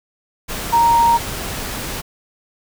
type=tone in noise; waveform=sine; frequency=932.3 Hz; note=A#5; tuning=in tune; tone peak=-10 dBFS; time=0.72-1.18 s; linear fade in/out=20 ms; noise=pink; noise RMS=-26 dBFS; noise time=0.48-2.02 s; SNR=+13 dB; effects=none